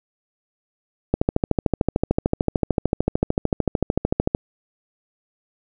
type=click train; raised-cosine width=2 ms; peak=-4 dBFS; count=44; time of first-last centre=1.14-4.349 s; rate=13.4 Hz; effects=none